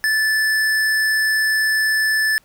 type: tone with hard clipping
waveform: triangle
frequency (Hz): 1748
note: A6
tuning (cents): -12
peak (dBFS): -17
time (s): 0.04-2.38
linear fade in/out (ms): 0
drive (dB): 18
effects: pink hiss -57 dBFS RMS until 2.44 s

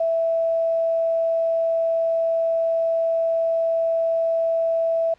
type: tone with quantisation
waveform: sine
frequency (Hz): 659.3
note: E5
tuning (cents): 0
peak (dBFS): -18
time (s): 0-5.14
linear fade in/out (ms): 5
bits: 8
effects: pink hiss -59 dBFS RMS until 5.18 s + low-pass 4000 Hz 12 dB/octave

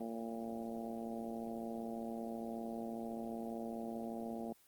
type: harmonic tone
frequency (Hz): 114.8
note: A#2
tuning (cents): -26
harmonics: 2 / 3 / 4 / 5 / 6 / 7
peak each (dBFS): -42 / -48 / -48 / -49 / -49 / -52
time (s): 0-4.53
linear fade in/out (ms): 5
effects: white hiss -67 dBFS RMS until 4.67 s + Opus 24 kbps

